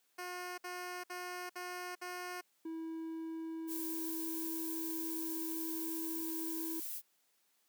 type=tone bursts; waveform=10% pulse; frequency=359.1 Hz; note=F4; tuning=48 cents sharp; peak=-33 dBFS; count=5; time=0.18-2.412 s; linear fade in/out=10 ms; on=400 ms; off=58 ms
type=tone; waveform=triangle; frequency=324.8 Hz; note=E4; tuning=26 cents flat; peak=-37 dBFS; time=2.65-6.8 s; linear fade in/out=5 ms
type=noise; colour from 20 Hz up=violet; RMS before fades=-42 dBFS; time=3.67-7.02 s; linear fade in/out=50 ms
effects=white hiss -75 dBFS RMS until 7.68 s + high-pass 200 Hz 12 dB/octave